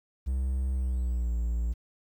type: tone with pitch glide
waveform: triangle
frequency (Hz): 65.41 to 57.94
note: C2 to A#1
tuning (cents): 0 to -10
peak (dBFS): -24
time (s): 0.26-1.74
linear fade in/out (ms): 20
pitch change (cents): -210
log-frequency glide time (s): 0.73-1.35
effects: 10-bit